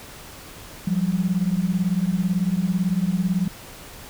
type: beating tone pair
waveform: sine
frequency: 174.61 / 192.61 Hz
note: F3 / G3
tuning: 0 / -30 cents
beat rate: 18 Hz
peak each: -22 dBFS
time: 0.87-3.48 s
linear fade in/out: 5 ms
effects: pink hiss -41 dBFS RMS until 4.09 s